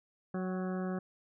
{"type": "harmonic tone with a mistuned harmonic", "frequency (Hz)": 185, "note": "F#3", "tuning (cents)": 0, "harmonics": [1, 2, 3, 4, 6, 7, 8, 9], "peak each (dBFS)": [-34, -40, -44, -46, -50, -51, -52, -53], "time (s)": [0.34, 0.99], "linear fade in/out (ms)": 5, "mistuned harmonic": 4, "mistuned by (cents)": 25, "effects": []}